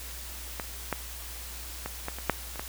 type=clicks; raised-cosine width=0.5 ms; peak=-17 / -13 / -18 / -17 / -24 / -7 / -27 / -18 dBFS; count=8; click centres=0.598 / 0.927 / 1.86 / 2.084 / 2.186 / 2.297 / 2.558 / 2.595 s; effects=added 60 Hz sine -42 dBFS peak until 2.68 s + white hiss -42 dBFS RMS until 2.68 s